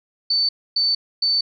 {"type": "tone bursts", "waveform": "sine", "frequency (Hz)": 4528, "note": "C#8", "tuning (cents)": 36, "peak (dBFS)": -16, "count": 3, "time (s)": [0.3, 1.41], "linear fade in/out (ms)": 5, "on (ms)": 190, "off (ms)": 270, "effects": []}